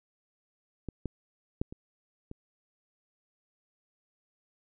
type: clicks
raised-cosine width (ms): 3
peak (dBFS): -23 / -20 / -16 / -29 / -28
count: 5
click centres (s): 0.887 / 1.057 / 1.615 / 1.725 / 2.314
effects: none